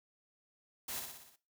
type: noise with echo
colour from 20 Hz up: white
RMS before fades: -41 dBFS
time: 0.88-1 s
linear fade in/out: 5 ms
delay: 60 ms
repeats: 6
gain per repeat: -4 dB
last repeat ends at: 1.36 s
effects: noise-tail reverb RT60 0.3 s tail -17 dB re dry